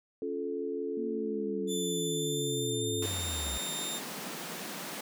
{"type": "chord", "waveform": "sine", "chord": "Db augmented", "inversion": "none", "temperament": "equal with one note detuned", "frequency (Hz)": [277.2, 349.2, 434.7], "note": ["Db4", "F4", "A4"], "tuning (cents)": [0, 0, -21], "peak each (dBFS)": [-38, -38, -34], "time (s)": [0.22, 3.06], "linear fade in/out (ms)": 2}
{"type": "linear sweep", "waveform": "sine", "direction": "down", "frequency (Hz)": [238.1, 64], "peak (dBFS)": -36, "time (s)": [0.97, 3.58], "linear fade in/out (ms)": 5}
{"type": "tone with pitch glide", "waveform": "20% pulse", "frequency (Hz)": [3520, 3657], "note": ["A7", "A#7"], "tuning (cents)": [0, -34], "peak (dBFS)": -29, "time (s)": [1.67, 4.01], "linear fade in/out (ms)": 50, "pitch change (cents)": 66, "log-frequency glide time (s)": [2.04, 3.28]}
{"type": "high-pass noise", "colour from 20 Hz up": "pink", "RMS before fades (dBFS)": -40, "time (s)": [3.02, 5.01], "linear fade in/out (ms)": 5, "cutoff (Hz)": 150, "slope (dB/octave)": 96}
{"effects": []}